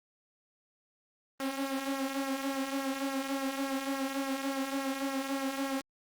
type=tone with flanger; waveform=sawtooth; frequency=271.4 Hz; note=C#4; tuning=36 cents flat; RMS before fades=-34 dBFS; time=1.4-5.81 s; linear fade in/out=0 ms; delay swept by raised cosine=0.24 to 3.94 ms; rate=3.5 Hz; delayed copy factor=-0.55; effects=Opus 24 kbps